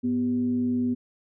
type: tone with frequency modulation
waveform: sine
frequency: 246.9 Hz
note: B3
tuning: in tune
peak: -22 dBFS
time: 0.03-0.95 s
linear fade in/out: 20 ms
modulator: 145 Hz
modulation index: 0.33
effects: none